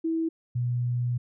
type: tone pair in turn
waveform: sine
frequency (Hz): 325.8 / 122.04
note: E4 / B2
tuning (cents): -20 / -20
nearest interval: octave + perfect fourth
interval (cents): 1700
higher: first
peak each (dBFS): -24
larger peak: neither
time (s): 0.04-0.29 / 0.55-1.18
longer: second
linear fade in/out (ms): 10
effects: none